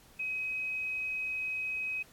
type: tone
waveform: sine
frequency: 2533 Hz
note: D#7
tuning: 30 cents sharp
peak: -32 dBFS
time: 0.19-2.03 s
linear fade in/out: 10 ms
effects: pink hiss -59 dBFS RMS until 2.12 s + AAC 64 kbps